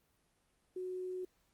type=tone with quantisation; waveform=sine; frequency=368 Hz; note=F#4; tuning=9 cents flat; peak=-38 dBFS; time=0.76-1.25 s; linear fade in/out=5 ms; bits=11; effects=pink hiss -75 dBFS RMS until 1.53 s + Opus 32 kbps